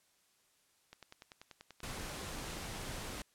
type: click train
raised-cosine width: 0.2 ms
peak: -33 dBFS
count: 17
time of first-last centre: 0.93-2.483 s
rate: 10.3 Hz
type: noise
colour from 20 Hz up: pink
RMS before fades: -43 dBFS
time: 1.83-3.22 s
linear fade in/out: 2 ms
effects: white hiss -72 dBFS RMS until 3.34 s + low-pass 11000 Hz 12 dB/octave